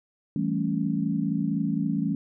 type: chord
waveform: sine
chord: A dominant seventh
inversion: second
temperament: equal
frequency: 164.81 / 196 / 220 / 277.2 Hz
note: E3 / G3 / A3 / C#4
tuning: 0 / 0 / 0 / 0 cents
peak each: -29 dBFS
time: 0.36-2.15 s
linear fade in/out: 2 ms
effects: none